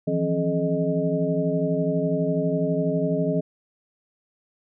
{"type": "tone cluster", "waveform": "sine", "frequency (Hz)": [161.4, 173.5, 267.9, 426.9, 619], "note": ["E3", "F3", "C4", "G#4", "D#5"], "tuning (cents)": [-36, -11, 41, 48, -9], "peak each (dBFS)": -27, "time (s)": [0.07, 3.41], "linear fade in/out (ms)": 10, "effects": []}